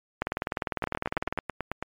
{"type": "two click trains", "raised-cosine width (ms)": 0.5, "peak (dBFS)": [-14, -12], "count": [10, 24], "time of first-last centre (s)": [[0.84, 1.826], [0.22, 1.376]], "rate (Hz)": [9.13, 19.9], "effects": ["MP3 96 kbps"]}